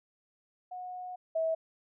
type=tone pair in turn; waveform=sine; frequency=729 / 647.3 Hz; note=F#5 / E5; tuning=-26 / -32 cents; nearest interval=major second; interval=206 cents; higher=first; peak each=-38 / -27 dBFS; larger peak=second; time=0.71-1.16 / 1.35-1.55 s; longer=first; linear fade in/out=10 ms; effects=none